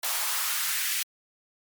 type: noise with high-pass filter sweep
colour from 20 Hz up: white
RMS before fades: -28 dBFS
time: 0.03-1.03 s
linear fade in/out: 5 ms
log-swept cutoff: 770 to 2100 Hz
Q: 1.6
effects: MP3 96 kbps